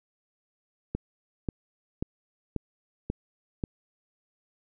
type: click train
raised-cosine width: 3 ms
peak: -16 dBFS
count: 6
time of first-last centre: 0.95-3.638 s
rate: 1.86 Hz
effects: none